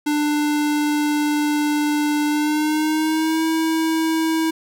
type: tone with pitch glide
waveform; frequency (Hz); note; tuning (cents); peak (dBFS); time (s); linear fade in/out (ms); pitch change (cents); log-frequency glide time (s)
square; 297 to 322; D4 to E4; +20 to -41; -18; 0.06-4.51; 10; +139; 2.28-3.44
effects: none